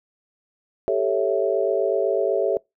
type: chord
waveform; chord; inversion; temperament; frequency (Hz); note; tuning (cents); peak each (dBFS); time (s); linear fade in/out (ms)
sine; A dominant seventh; third; equal; 392 / 440 / 554.4 / 659.3; G4 / A4 / C#5 / E5; 0 / 0 / 0 / 0; -24; 0.88-2.57; 0
effects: noise-tail reverb RT60 0.2 s tail -25 dB re dry